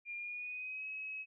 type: tone with pitch glide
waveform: sine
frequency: 2401 to 2559 Hz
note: D7 to D#7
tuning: +38 to +48 cents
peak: -40 dBFS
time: 0.05-1.26 s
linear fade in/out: 50 ms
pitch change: +110 cents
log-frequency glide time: 0.15-0.86 s
effects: none